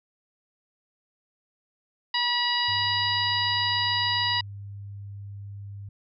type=harmonic tone; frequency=967 Hz; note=B5; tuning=37 cents flat; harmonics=1 / 2 / 3 / 4 / 5; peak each=-29 / -29 / -29 / -29 / -29 dBFS; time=2.14-4.41 s; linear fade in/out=5 ms
type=tone; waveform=sine; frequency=100.4 Hz; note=G2; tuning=42 cents sharp; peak=-36 dBFS; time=2.68-5.89 s; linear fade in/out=5 ms
effects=none